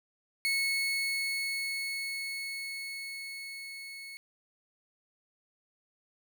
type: tone with level ramp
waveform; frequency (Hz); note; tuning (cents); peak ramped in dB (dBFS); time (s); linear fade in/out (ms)
30% pulse; 2198; C#7; -15; -24 to -40; 0.45-4.17; 0
effects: none